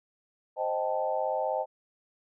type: chord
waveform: sine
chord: A half-diminished seventh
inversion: first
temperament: equal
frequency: 523.3 / 622.3 / 784 / 880 Hz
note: C5 / Eb5 / G5 / A5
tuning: 0 / 0 / 0 / 0 cents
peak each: -32 / -31 / -33 / -34 dBFS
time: 0.56-1.66 s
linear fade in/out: 50 ms
effects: none